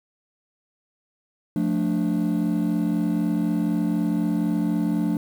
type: chord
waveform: triangle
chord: D minor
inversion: first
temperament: just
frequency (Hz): 176.2 / 220.2 / 293.7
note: F3 / A3 / D4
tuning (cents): +16 / +2 / 0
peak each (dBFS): -22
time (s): 1.56-5.17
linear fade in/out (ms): 2
effects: tanh soft clip ceiling -13 dBFS + 8-bit